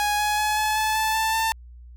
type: tone with pitch steps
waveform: sawtooth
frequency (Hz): 830.6 / 839.3 / 848.1 / 856.9 / 865.9 / 874.9 / 884.1 / 893.3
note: G#5 / G#5 / G#5 / A5 / A5 / A5 / A5 / A5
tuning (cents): 0 / +18 / +36 / -46 / -28 / -10 / +8 / +26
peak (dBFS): -17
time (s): 0-1.52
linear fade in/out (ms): 0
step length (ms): 190
effects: added 60 Hz sine -41 dBFS peak until 1.96 s